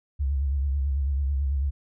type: tone with vibrato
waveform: sine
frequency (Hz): 69.2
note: C#2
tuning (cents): -2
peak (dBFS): -22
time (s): 0.19-1.71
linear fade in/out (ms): 20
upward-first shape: sine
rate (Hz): 9.1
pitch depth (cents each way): 81
effects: none